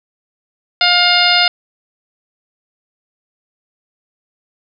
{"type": "harmonic tone with a mistuned harmonic", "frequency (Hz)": 709, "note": "F5", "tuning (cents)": 26, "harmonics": [1, 2, 3, 4, 5, 6, 7], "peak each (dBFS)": [-17, -17, -17, -17, -17, -17, -17], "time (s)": [0.81, 1.48], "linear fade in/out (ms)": 2, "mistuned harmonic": 5, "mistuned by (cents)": 20, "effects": []}